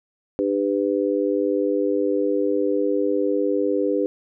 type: harmonic tone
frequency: 99.8 Hz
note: G2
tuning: 32 cents sharp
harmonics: 3 / 4 / 5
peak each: -23 / -23 / -23 dBFS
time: 0.39-4.06 s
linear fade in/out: 0 ms
effects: none